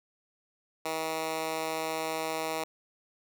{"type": "tone with high-pass filter", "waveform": "10% pulse", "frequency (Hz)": 159.7, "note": "D#3", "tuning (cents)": 45, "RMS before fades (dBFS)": -33, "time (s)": [0.85, 2.64], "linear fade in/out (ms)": 5, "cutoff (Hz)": 450, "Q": 0.74, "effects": []}